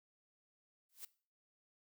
blue noise with exponential growth, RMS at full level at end -44 dBFS, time 0.89-1.05 s, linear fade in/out 5 ms, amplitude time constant 33 ms, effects noise-tail reverb RT60 0.4 s tail -19 dB re dry

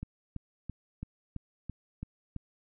click train, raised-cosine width 5 ms, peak -25 dBFS, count 8, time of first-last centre 0.03-2.363 s, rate 3 Hz, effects none

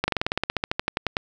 slowing click train, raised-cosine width 0.3 ms, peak -6 dBFS, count 18, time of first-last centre 0.04-1.169 s, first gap 40 ms, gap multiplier 1.06, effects none

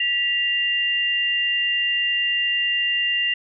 sine tone pair together, 1948.5 / 2794 Hz, B6 / F7, -24 / 0 cents, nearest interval tritone, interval 624 cents, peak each -24 / -20 dBFS, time 0-3.34 s, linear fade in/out 5 ms, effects none

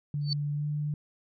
sine tone with pitch glide, 146 to 148.55 Hz, D3 to D3, -10 to +20 cents, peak -28 dBFS, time 0.14-0.94 s, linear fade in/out 2 ms, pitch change +30 cents, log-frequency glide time 0.53-0.66 s
sine tone with exponential growth, 4502 Hz, C#8, 26 cents sharp, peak -24 dBFS, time 0.21-0.33 s, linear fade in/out 1 ms, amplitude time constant 24 ms
effects none

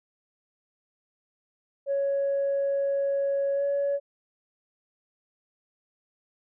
sine tone with pitch glide, 556 to 563.4 Hz, C#5 to C#5, +5 to +28 cents, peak -22 dBFS, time 1.86-4 s, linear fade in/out 50 ms, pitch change +23 cents, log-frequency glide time 3.54-3.64 s, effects tanh soft clip ceiling -20 dBFS

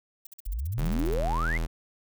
violet noise bursts, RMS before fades -44 dBFS, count 14, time 0.25-1.141 s, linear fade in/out 5 ms, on 20 ms, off 47 ms
sine exponential sweep, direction up, 38.89 to 2217 Hz, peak -28 dBFS, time 0.46-1.58 s, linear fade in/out 10 ms
square tone, 40.93 Hz, E1, 12 cents flat, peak -27 dBFS, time 0.77-1.67 s, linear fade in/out 20 ms
effects none

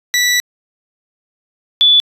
20% pulse / sine tone pair in turn, 1962 / 3460 Hz, B6 / A7, -12 / -30 cents, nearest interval minor seventh, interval 982 cents, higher second, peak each -6 dBFS, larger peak neither, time 0.14-0.4 / 1.81-2 s, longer first, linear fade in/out 0 ms, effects resampled to 32000 Hz

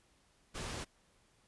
pink low-pass noise, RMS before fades -42 dBFS, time 0.54-0.85 s, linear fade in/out 20 ms, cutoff 9700 Hz, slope 12 dB/octave, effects pink hiss -70 dBFS RMS until 1.47 s + resampled to 24000 Hz

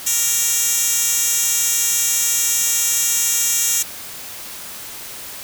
10% pulse tone with high-pass filter, 466.2 Hz, A#4, in tune, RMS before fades -18 dBFS, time 0.06-3.83 s, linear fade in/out 10 ms, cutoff 6500 Hz, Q 1.2, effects white hiss -33 dBFS RMS until 5.43 s

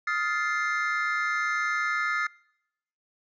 triangle chord, F dominant seventh, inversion third, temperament just, 1257.2 / 1396.9 / 1746.1 / 2095 Hz, Eb6 / F6 / A6 / C7, +18 / 0 / -14 / +2 cents, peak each -29 dBFS, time 0.07-2.27 s, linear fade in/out 5 ms, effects noise-tail reverb RT60 0.8 s tail -24 dB re dry + resampled to 16000 Hz

